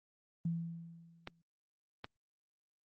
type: tone with exponential decay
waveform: sine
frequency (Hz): 167.4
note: E3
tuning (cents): +27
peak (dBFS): -31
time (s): 0.45-1.42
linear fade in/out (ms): 5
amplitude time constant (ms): 210
type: clicks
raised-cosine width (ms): 0.3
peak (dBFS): -26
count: 2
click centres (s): 1.274 / 2.044
effects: Opus 24 kbps